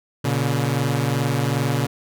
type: tone pair together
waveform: sawtooth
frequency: 119.2 / 141.75 Hz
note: A#2 / C#3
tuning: +39 / +39 cents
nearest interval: minor third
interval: 300 cents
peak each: -18 dBFS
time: 0.24-1.87 s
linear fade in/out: 10 ms
effects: none